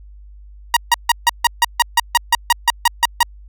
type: tone bursts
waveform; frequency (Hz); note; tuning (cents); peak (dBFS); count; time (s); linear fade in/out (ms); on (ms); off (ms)
sawtooth; 948; A#5; +29; -5; 15; 0.74-3.23; 2; 26; 150
effects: added 50 Hz sine -37 dBFS peak until 3.48 s